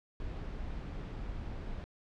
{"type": "noise", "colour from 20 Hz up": "brown", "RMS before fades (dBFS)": -40, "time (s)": [0.2, 1.84], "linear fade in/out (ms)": 0, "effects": ["low-pass 4000 Hz 12 dB/octave"]}